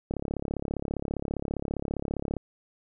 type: click train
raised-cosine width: 2 ms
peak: -17 dBFS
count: 80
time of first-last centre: 0.11-2.367 s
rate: 35 Hz
effects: none